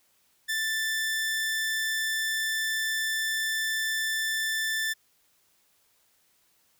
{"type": "tone", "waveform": "sawtooth", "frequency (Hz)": 1767, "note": "A6", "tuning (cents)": 7, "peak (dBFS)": -23, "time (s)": [0.48, 4.94], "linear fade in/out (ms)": 20, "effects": ["white hiss -67 dBFS RMS until 6.79 s"]}